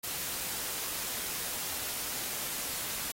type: noise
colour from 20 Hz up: white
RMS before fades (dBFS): -36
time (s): 0.03-3.12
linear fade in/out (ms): 10
effects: AAC 48 kbps